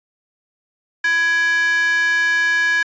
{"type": "tone with high-pass filter", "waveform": "square", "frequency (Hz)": 333.6, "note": "E4", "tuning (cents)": 21, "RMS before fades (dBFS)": -17, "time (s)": [1.04, 2.83], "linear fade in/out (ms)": 5, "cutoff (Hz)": 1700, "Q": 6.6, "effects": ["resampled to 16000 Hz"]}